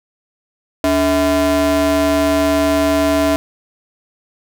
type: ring-modulated tone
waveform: square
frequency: 181.6 Hz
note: F#3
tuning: 32 cents flat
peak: -10 dBFS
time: 0.84-3.36 s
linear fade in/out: 0 ms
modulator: 469 Hz
effects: none